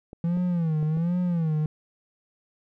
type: clicks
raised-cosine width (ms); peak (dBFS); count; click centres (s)
2; -27; 4; 0.131 / 0.372 / 0.828 / 0.972
type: tone with vibrato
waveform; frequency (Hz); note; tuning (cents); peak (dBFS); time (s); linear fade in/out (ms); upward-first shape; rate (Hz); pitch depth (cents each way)
triangle; 165.9; E3; +11; -20; 0.24-1.66; 2; sine; 1.3; 140
effects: none